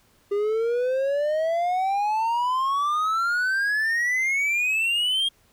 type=exponential sweep; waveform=triangle; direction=up; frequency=400 to 3254 Hz; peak=-19 dBFS; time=0.31-5.29 s; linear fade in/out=10 ms; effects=pink hiss -61 dBFS RMS until 5.52 s